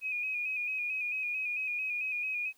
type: tone with vibrato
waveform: sine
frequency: 2489 Hz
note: D#7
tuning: in tune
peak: -31 dBFS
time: 0.01-2.53 s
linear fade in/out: 50 ms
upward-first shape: square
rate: 4.5 Hz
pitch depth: 36 cents each way
effects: white hiss -67 dBFS RMS until 2.57 s